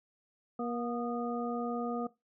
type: harmonic tone with a mistuned harmonic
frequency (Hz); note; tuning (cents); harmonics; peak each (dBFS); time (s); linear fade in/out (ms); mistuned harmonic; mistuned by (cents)
238.3; A#3; +38; 1 / 2 / 3 / 5; -35 / -38 / -40 / -42; 0.59-2.07; 5; 5; +55
effects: noise-tail reverb RT60 0.2 s tail -18 dB re dry